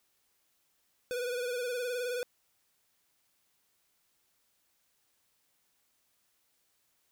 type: tone with vibrato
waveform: square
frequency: 491.6 Hz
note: B4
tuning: 8 cents flat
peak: -33 dBFS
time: 1.11-2.23 s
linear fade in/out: 0 ms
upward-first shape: sine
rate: 19 Hz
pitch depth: 49 cents each way
effects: white hiss -74 dBFS RMS until 7.11 s